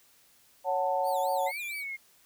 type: chord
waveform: sine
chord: F# minor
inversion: second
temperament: just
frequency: 555 / 740 / 888 Hz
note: C#5 / F#5 / A5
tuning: +2 / 0 / +16 cents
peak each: -30 dBFS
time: 0.64-1.52 s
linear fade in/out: 50 ms
type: tone with vibrato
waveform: 5% pulse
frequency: 3957 Hz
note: B7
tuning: 3 cents sharp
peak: -36 dBFS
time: 1.03-1.85 s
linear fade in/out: 50 ms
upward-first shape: sine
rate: 4.4 Hz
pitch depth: 270 cents each way
type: linear two-way sweep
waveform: sine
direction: up then down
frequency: 2007 to 2423 to 2125 Hz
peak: -34 dBFS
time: 1.46-1.97 s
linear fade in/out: 20 ms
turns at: 1.6 s
effects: white hiss -62 dBFS RMS until 2.25 s